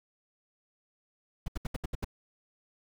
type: noise bursts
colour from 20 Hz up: brown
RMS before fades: -32 dBFS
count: 7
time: 1.46-2.046 s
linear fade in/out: 5 ms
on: 22 ms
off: 72 ms
effects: none